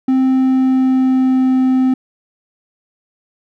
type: tone with pitch glide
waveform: triangle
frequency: 261.6 to 259 Hz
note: C4 to C4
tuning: 0 to -17 cents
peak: -8 dBFS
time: 0.08-1.94 s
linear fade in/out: 5 ms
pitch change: -17 cents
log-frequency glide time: 0.25-1.6 s
effects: none